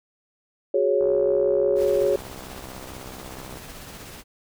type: chord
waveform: sine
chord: F# suspended second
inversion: none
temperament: equal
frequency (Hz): 370 / 415.3 / 554.4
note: F#4 / G#4 / C#5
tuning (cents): 0 / 0 / 0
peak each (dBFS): -24 / -22 / -21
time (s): 0.74-2.16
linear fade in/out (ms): 5
type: click train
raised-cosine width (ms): 1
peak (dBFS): -26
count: 166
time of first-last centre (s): 1.01-3.572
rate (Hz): 64.4
type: noise with tremolo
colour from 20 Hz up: pink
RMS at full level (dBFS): -39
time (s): 1.75-4.24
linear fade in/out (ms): 50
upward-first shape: triangle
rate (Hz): 16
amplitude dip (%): 35
effects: none